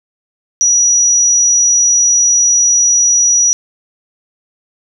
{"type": "tone", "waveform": "sine", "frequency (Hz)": 5830, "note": "F#8", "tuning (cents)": -26, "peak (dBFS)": -7, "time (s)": [0.61, 3.53], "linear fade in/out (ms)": 0, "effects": []}